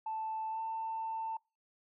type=tone with pitch glide; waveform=sine; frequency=880 to 893.3 Hz; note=A5 to A5; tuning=0 to +26 cents; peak=-34 dBFS; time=0.06-1.37 s; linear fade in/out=5 ms; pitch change=+26 cents; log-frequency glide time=0.5-0.6 s; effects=noise-tail reverb RT60 0.3 s tail -26 dB re dry + tanh soft clip ceiling -30 dBFS